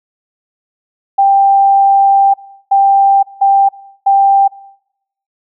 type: tone bursts at uneven times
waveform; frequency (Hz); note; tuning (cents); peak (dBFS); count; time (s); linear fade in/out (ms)
sine; 789; G5; +11; -5; 4; 1.18-2.34 / 2.71-3.23 / 3.41-3.69 / 4.06-4.48; 10
effects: noise-tail reverb RT60 0.8 s tail -21 dB re dry